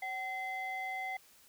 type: ring-modulated tone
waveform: triangle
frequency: 650 Hz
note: E5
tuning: 24 cents flat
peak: -31 dBFS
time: 0.02-1.17 s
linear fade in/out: 5 ms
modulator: 1410 Hz
effects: white hiss -62 dBFS RMS until 1.48 s